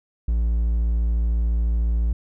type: tone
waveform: triangle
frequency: 57 Hz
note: A#1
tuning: 38 cents flat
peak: -16 dBFS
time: 0.28-2.13 s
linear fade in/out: 5 ms
effects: none